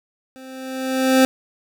25% pulse tone with level ramp, 261.6 Hz, C4, in tune, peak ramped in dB -35 to -6 dBFS, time 0.36-1.25 s, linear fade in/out 0 ms, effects none

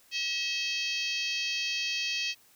harmonic tone with a mistuned harmonic, 640 Hz, D#5, 49 cents sharp, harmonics 3 / 4 / 5 / 6 / 7 / 8 / 9 / 10, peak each -42 / -33 / -35 / -43 / -35 / -41 / -42 / -46 dBFS, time 0.11-2.35 s, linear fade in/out 50 ms, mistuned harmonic 4, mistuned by +20 cents, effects white hiss -61 dBFS RMS until 2.55 s

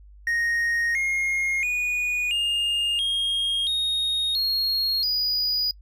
triangle tone with pitch steps, 1864.7 / 2142 / 2460 / 2826 / 3247 / 3729 / 4284 / 4921 Hz, A#6 / C7 / D#7 / F7 / G#7 / A#7 / C8 / D#8, 0 / +40 / -20 / +20 / -40 / 0 / +40 / -20 cents, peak -20 dBFS, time 0.27-5.71 s, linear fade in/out 2 ms, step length 680 ms, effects noise-tail reverb RT60 0.1 s tail -23 dB re dry + added 50 Hz sine -45 dBFS peak until 5.81 s

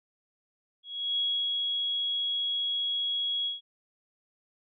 sine tone with ADSR envelope, 3325 Hz, G#7, 1 cent sharp, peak -25 dBFS, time 0.83-3.61 s, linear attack 350 ms, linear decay 320 ms, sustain -2 dB, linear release 150 ms, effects none

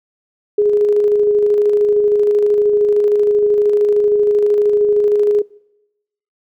sine tone with tremolo, 415.3 Hz, G#4, in tune, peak -9 dBFS, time 0.58-5.42 s, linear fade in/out 5 ms, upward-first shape square, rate 13 Hz, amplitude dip 25%, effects noise-tail reverb RT60 0.9 s tail -23 dB re dry

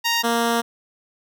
10% pulse tone pair in turn, 932.3 / 233.1 Hz, A#5 / A#3, 0 / 0 cents, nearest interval 2 octaves, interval 2400 cents, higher first, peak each -10 dBFS, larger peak neither, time 0.04-0.23 / 0.23-0.62 s, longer second, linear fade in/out 20 ms, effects none

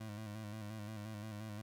25% pulse tone with vibrato, 106.7 Hz, G#2, 47 cents sharp, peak -40 dBFS, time 0-1.62 s, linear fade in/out 10 ms, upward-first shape square, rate 5.7 Hz, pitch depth 48 cents each way, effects none

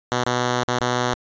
5% pulse tone with dropouts, 123.47 Hz, B2, in tune, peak -8 dBFS, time 0.12-1.14 s, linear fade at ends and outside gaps 0 ms, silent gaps 0.238-0.265 / 0.635-0.682 / 0.787-0.809 s, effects resampled to 16000 Hz

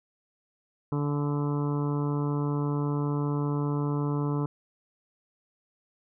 harmonic tone, 145.2 Hz, D3, 19 cents flat, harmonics 1 / 2 / 3 / 4 / 5 / 6 / 7 / 8 / 9, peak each -27 / -31 / -35 / -46 / -48 / -43 / -40 / -46 / -45 dBFS, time 0.92-4.46 s, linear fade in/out 2 ms, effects none

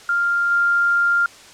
sine tone with level steps, 1396.9 Hz, F6, in tune, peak -16 / -14 dBFS, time 0.09-1.26 s, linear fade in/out 2 ms, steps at 0.5 s, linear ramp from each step 20 ms, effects white hiss -43 dBFS RMS until 1.53 s + low-pass 7000 Hz 12 dB/octave

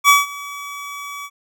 25% pulse tone with ADSR envelope, 1141 Hz, C#6, 50 cents sharp, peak -3 dBFS, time 0.04-1.3 s, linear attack 48 ms, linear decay 170 ms, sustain -22 dB, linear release 53 ms, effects none

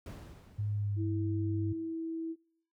brown noise with exponential decay, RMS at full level -39 dBFS, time 0.06-1.35 s, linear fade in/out 2 ms, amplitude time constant 280 ms
sine tone with pitch glide, 104.1 to 100.79 Hz, G#2 to G2, +5 to +49 cents, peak -30 dBFS, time 0.58-1.73 s, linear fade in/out 10 ms, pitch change -56 cents, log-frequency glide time 0.71-0.99 s
sine tone, 326.5 Hz, E4, 17 cents flat, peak -34 dBFS, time 0.96-2.36 s, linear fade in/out 50 ms
effects noise-tail reverb RT60 0.7 s tail -24 dB re dry + high-pass 60 Hz 12 dB/octave

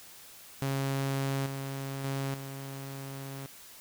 sawtooth tone with level steps, 136.5 Hz, C#3, 26 cents flat, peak -25 / -31 / -27 / -35 dBFS, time 0.62-3.46 s, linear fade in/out 0 ms, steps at 1.46 / 2.04 / 2.34 s, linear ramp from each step 2 ms, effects white hiss -51 dBFS RMS until 3.8 s

